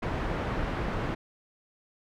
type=low-pass noise; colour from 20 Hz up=pink; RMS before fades=-31 dBFS; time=0.02-1.15 s; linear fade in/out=10 ms; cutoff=1700 Hz; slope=12 dB/octave; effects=none